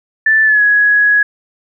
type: tone with pitch glide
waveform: sine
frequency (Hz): 1760 to 1672.8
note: A6 to G#6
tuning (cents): 0 to +12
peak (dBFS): -7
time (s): 0.26-1.23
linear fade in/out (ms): 5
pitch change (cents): -88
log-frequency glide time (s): 0.44-0.62
effects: none